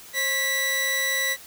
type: tone pair together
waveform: sawtooth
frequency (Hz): 539.8 / 1963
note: C#5 / B6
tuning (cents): -46 / -11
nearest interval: octave + minor seventh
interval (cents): 2235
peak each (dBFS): -30 / -19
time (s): 0.13-1.37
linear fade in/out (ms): 50
effects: white hiss -45 dBFS RMS until 1.46 s